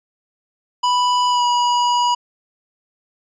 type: tone with pitch glide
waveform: square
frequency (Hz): 987.8 to 970.3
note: B5 to B5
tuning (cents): 0 to -31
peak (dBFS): -15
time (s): 0.83-2.15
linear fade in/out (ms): 10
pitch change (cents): -31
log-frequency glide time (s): 1.29-1.44
effects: resampled to 16000 Hz